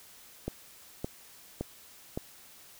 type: click train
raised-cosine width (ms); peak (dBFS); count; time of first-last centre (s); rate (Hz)
2; -19; 4; 0.48-2.175; 1.77
effects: white hiss -54 dBFS RMS until 2.79 s